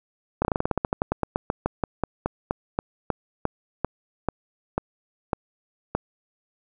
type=slowing click train; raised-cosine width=1 ms; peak=-8 dBFS; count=29; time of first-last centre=0.42-5.95 s; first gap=29 ms; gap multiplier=1.12; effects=none

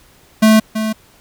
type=tone with echo; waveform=square; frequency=218.2 Hz; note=A3; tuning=14 cents flat; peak=-7 dBFS; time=0.42-0.6 s; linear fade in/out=10 ms; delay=330 ms; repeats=1; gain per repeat=-10 dB; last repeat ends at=0.93 s; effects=pink hiss -49 dBFS RMS until 1.2 s

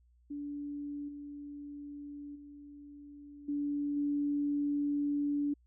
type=tone with level steps; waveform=sine; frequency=288.9 Hz; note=D4; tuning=28 cents flat; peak=-37 / -42 / -48 / -31 / -29 dBFS; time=0.3-5.54 s; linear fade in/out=10 ms; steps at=1.08 / 2.35 / 3.48 / 3.96 s; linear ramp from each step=10 ms; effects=added 60 Hz sine -63 dBFS peak until 5.66 s

